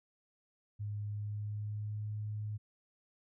sine tone with pitch glide, 103.83 to 105.89 Hz, G#2 to G#2, 0 to +34 cents, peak -36 dBFS, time 0.79-2.58 s, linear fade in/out 20 ms, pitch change +34 cents, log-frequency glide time 1.06-2.09 s, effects none

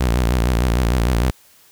sawtooth tone with vibrato, 60.2 Hz, B1, 44 cents flat, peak -11 dBFS, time 0-1.31 s, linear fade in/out 10 ms, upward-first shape sine, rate 6.6 Hz, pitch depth 140 cents each way, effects white hiss -51 dBFS RMS until 1.71 s

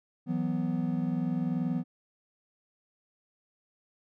triangle chord, E suspended second, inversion none, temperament just, 164.81 / 185.42 / 247.2 Hz, E3 / F#3 / B3, 0 / +4 / +2 cents, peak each -30 / -31 / -29 dBFS, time 0.26-1.84 s, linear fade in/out 50 ms, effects none

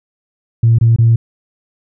sine tone with dropouts, 115 Hz, A#2, 23 cents flat, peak -5 dBFS, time 0.63-1.16 s, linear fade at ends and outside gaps 5 ms, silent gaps 0.786-0.811 / 0.962-0.985 s, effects tanh soft clip ceiling -2 dBFS

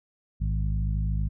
harmonic tone with a mistuned harmonic, 52.8 Hz, G#1, 29 cents sharp, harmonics 1 / 2 / 3 / 4, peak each -25 / -31 / -32 / -41 dBFS, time 0.4-1.29 s, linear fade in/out 20 ms, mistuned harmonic 1, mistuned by +120 cents, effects none

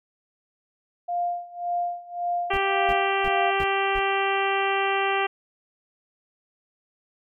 sine tone with tremolo, 701 Hz, F5, 6 cents sharp, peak -22 dBFS, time 1.08-3.51 s, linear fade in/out 10 ms, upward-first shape sine, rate 1.8 Hz, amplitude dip 90%
harmonic tone, 392 Hz, G4, in tune, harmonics 1 / 2 / 3 / 4 / 5 / 6 / 7 / 8, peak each -27 / -26 / -29 / -32 / -31 / -33 / -31 / -36 dBFS, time 2.5-5.27 s, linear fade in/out 10 ms
brown noise bursts, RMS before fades -33 dBFS, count 5, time 2.53-3.995 s, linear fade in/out 5 ms, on 45 ms, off 310 ms
effects none

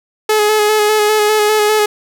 sawtooth tone with vibrato, 424.7 Hz, G#4, 39 cents sharp, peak -6 dBFS, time 0.29-1.86 s, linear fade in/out 5 ms, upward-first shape square, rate 5 Hz, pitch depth 22 cents each way, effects none

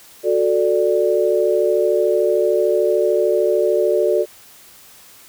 sine chord, D major, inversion first, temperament just, 367.1 / 440.5 / 587.3 Hz, F#4 / A4 / D5, -14 / +2 / 0 cents, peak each -18 dBFS, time 0.23-4.26 s, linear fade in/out 50 ms, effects white hiss -45 dBFS RMS until 5.28 s

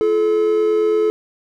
triangle tone pair together, 342.2 / 431.1 Hz, F4 / A4, -35 / -35 cents, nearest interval major third, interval 400 cents, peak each -20 / -12 dBFS, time 0.01-1.1 s, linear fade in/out 0 ms, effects none

